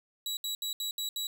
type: tone bursts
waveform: sawtooth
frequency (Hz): 3900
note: B7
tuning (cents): -23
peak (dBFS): -29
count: 6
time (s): 0.26-1.27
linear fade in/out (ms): 2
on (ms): 110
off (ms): 70
effects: none